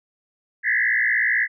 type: tone with frequency modulation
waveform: sine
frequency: 1851 Hz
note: A#6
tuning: 13 cents flat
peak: -17 dBFS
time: 0.63-1.48 s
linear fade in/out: 50 ms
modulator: 58.1 Hz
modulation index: 3.6
effects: none